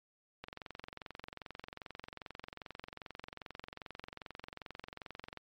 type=click train; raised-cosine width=0.3 ms; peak=-28 dBFS; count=112; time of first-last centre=0.44-5.373 s; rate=22.5 Hz; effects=MP3 64 kbps